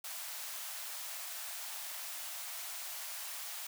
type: high-pass noise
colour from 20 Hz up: white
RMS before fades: -43 dBFS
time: 0.04-3.67 s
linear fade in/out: 5 ms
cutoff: 590 Hz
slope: 96 dB/octave
effects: none